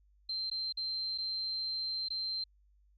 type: tone with dropouts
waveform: sine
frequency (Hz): 4133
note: C8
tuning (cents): -22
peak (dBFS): -33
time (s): 0.29-2.44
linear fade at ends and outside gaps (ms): 5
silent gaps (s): 0.5-0.513 / 0.725-0.771 / 1.178-1.183 / 2.086-2.103
effects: added 50 Hz sine -63 dBFS peak until 2.97 s + MP3 64 kbps